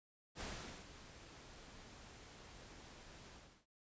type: noise with ADSR envelope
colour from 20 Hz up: pink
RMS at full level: -45 dBFS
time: 0.35-3.66 s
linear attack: 59 ms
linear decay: 440 ms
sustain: -12 dB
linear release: 340 ms
effects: resampled to 16000 Hz